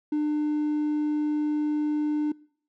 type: tone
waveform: triangle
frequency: 300 Hz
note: D4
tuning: 37 cents sharp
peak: -20 dBFS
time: 0.12-2.32 s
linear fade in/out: 5 ms
effects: noise-tail reverb RT60 0.6 s tail -26 dB re dry + tanh soft clip ceiling -17 dBFS